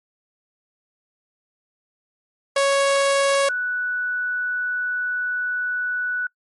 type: tone pair in turn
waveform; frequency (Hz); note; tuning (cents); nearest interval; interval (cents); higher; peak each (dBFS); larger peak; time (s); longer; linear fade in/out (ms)
sawtooth / sine; 554.4 / 1480.1; C#5 / F#6; 0 / 0; octave + perfect fourth; 1700; second; -12 / -21; first; 2.56-3.49 / 3.49-6.27; second; 5
effects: noise-tail reverb RT60 0.1 s tail -24 dB re dry + MP3 48 kbps